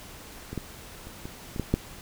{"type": "clicks", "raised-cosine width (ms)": 3, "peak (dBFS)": [-22, -17, -30, -24, -22, -14, -8], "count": 7, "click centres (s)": [0.53, 0.577, 1.07, 1.255, 1.562, 1.597, 1.74], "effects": ["pink hiss -45 dBFS RMS until 2.01 s"]}